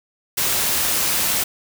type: noise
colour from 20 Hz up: white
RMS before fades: -20 dBFS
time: 0.37-1.44 s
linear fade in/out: 10 ms
effects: none